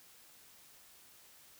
silence, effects white hiss -60 dBFS RMS until 1.59 s

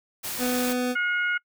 white noise, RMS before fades -32 dBFS, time 0.23-0.74 s, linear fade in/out 20 ms
25% pulse tone, 249.1 Hz, B3, 15 cents sharp, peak -20 dBFS, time 0.38-0.96 s, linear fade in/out 50 ms
harmonic tone, 720 Hz, F#5, 47 cents flat, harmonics 2 / 3 / 4, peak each -23 / -29 / -37 dBFS, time 0.95-1.38 s, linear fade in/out 10 ms
effects noise-tail reverb RT60 0.1 s tail -26 dB re dry

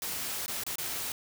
white noise with dropouts, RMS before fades -35 dBFS, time 0.02-1.12 s, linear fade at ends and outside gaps 1 ms, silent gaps 0.461-0.48 / 0.636-0.665 / 0.757-0.783 s, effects none

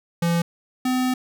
square tone pair in turn, 170 / 254.7 Hz, F3 / C4, -46 / -46 cents, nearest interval perfect fifth, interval 700 cents, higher second, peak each -19 / -20 dBFS, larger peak first, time 0.22-0.42 / 0.85-1.14 s, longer second, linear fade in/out 5 ms, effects none

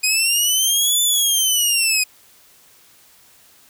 15% pulse linear two-way sweep, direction up then down, 2489 to 3520 to 2489 Hz, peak -8 dBFS, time 0.03-2.04 s, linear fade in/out 10 ms, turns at 1.02 s, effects white hiss -51 dBFS RMS until 3.69 s

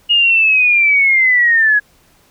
sine linear sweep, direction down, 2872 to 1661.2 Hz, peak -8 dBFS, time 0.09-1.8 s, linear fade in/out 20 ms, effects pink hiss -52 dBFS RMS until 2.3 s

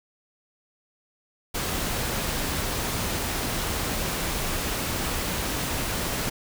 pink noise, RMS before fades -28 dBFS, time 1.54-6.3 s, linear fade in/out 10 ms, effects none

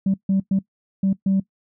sine tone bursts at uneven times, 193 Hz, G3, 27 cents flat, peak -14 dBFS, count 5, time 0.06-0.14 / 0.29-0.4 / 0.51-0.59 / 1.03-1.13 / 1.26-1.4 s, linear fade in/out 5 ms, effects noise-tail reverb RT60 0.1 s tail -19 dB re dry + tanh soft clip ceiling -13 dBFS

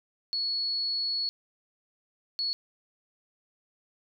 sine tone bursts at uneven times, 4380 Hz, C#8, 22 cents flat, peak -27 dBFS, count 2, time 0.33-1.29 / 2.39-2.53 s, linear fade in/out 0 ms, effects none

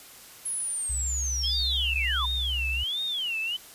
sine linear sweep, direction down, 10730 to 932.3 Hz, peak -28 dBFS, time 0.45-2.26 s, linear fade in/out 10 ms
sine tone, 65.41 Hz, C2, in tune, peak -29 dBFS, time 0.89-2.84 s, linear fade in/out 10 ms
sine tone with vibrato, 3115 Hz, G7, 12 cents flat, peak -27 dBFS, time 1.43-3.57 s, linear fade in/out 10 ms, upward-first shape sine, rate 1.4 Hz, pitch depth 300 cents each way
effects white hiss -48 dBFS RMS until 3.74 s + resampled to 32000 Hz

